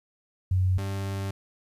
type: tone pair in turn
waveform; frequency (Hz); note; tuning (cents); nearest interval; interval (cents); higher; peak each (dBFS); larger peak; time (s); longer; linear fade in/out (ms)
sine / 40% pulse; 92.7 / 97.98; F#2 / G2; +4 / 0; minor second; 96; second; -20 / -28; first; 0.51-0.78 / 0.78-1.31; second; 5
effects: resampled to 32000 Hz + 10-bit